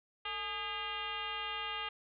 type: tone with frequency modulation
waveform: sine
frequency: 2025 Hz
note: B6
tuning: 43 cents sharp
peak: -36 dBFS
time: 0.25-1.89 s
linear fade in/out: 5 ms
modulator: 394 Hz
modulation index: 3.2
effects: none